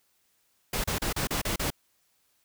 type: noise bursts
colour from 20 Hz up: pink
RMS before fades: -29 dBFS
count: 7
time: 0.73-1.704 s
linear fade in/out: 5 ms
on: 110 ms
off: 34 ms
effects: white hiss -70 dBFS RMS until 2.44 s